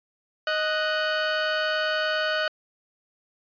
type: tone pair together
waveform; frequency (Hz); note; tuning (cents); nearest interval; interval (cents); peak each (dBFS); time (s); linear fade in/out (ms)
sawtooth; 622.3 / 1482.1; D#5 / F#6; 0 / +2; octave + minor third; 1502; -22; 0.47-2.48; 2
effects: resampled to 11025 Hz